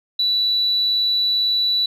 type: tone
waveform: sine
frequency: 3951 Hz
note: B7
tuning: in tune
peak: -15 dBFS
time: 0.19-1.86 s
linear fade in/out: 5 ms
effects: tanh soft clip ceiling -11 dBFS